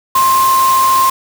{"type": "tone in noise", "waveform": "sine", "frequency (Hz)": 1056, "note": "C6", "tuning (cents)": 16, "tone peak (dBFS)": -8, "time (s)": [0.15, 1.1], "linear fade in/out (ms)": 5, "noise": "white", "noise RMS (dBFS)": -20, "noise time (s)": [0.15, 1.1], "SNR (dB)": 9, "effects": []}